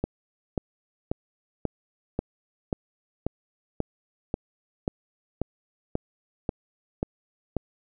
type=click train; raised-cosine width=2 ms; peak=-12 dBFS; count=15; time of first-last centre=0.04-7.567 s; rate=1.86 Hz; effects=none